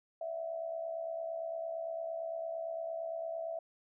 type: tone with amplitude modulation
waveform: sine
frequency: 659.3 Hz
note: E5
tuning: in tune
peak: -33 dBFS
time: 0.21-3.59 s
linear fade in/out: 5 ms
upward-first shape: sine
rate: 68.8 Hz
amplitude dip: 65%
effects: none